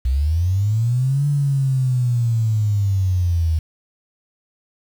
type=linear two-way sweep; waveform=sine; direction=up then down; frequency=61 to 145.6 to 78.5 Hz; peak=-15 dBFS; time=0.05-3.59 s; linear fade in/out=5 ms; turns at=1.27 s; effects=7-bit